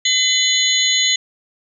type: tone cluster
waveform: sine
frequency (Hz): 2030 / 3000 / 3505 / 4054 / 6680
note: B6 / F#7 / A7 / B7 / G#8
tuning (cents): +47 / +23 / -7 / +45 / +9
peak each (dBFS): -20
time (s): 0.05-1.16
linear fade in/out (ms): 5
effects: none